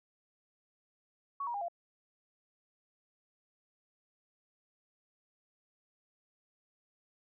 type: tone with pitch steps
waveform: sine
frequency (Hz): 1118 / 951 / 809 / 688.2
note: C#6 / A#5 / G#5 / F5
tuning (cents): +14 / +34 / -46 / -26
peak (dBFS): -34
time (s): 1.4-1.684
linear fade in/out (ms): 5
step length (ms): 71
effects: none